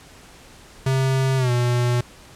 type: tone with pitch glide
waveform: square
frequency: 132.9 to 121.87 Hz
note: C3 to B2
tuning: +27 to -23 cents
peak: -18 dBFS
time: 0.86-2.01 s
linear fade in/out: 5 ms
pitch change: -150 cents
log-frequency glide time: 1.37-1.51 s
effects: pink hiss -46 dBFS RMS until 2.35 s + low-pass 10000 Hz 12 dB/octave